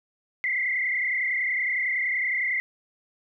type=tone with frequency modulation; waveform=sine; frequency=2058 Hz; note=C7; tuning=29 cents flat; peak=-23 dBFS; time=0.44-2.6 s; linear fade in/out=0 ms; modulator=30.8 Hz; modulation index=3.1; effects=none